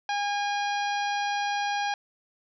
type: harmonic tone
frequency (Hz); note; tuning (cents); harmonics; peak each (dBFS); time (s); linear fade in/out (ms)
815; G#5; -33; 1 / 2 / 3 / 4 / 5 / 6 / 7; -27 / -33 / -37 / -39 / -41 / -43 / -44; 0.09-1.94; 2
effects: none